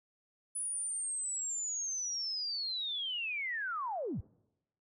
sine linear sweep, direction down, 9956 to 55 Hz, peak -34 dBFS, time 0.55-4.21 s, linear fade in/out 10 ms, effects noise-tail reverb RT60 0.9 s tail -24 dB re dry

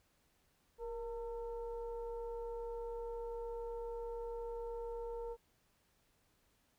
sine tone with frequency modulation, 469.6 Hz, A#4, 13 cents sharp, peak -40 dBFS, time 0.78-5.37 s, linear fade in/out 50 ms, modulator 436 Hz, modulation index 0.67, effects pink hiss -75 dBFS RMS until 6.78 s

